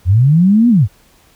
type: linear two-way sweep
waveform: sine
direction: up then down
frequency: 81.8 to 246.9 to 81.8 Hz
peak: -6 dBFS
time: 0.05-0.88 s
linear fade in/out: 50 ms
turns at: 0.69 s
effects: pink hiss -50 dBFS RMS until 1.35 s